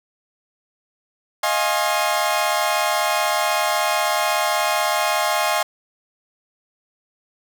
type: chord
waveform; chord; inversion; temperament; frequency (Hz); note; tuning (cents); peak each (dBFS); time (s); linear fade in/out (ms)
sawtooth; F minor seventh; third; equal with one note detuned; 622.3 / 698.5 / 830.6 / 1070.3; Eb5 / F5 / Ab5 / C6; 0 / 0 / 0 / +39; -20; 1.43-5.63; 5
effects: none